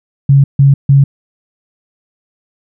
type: tone bursts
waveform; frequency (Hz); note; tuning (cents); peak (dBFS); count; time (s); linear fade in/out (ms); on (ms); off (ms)
sine; 138.59; C#3; 0; -3; 3; 0.29-1.04; 5; 150; 150
effects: none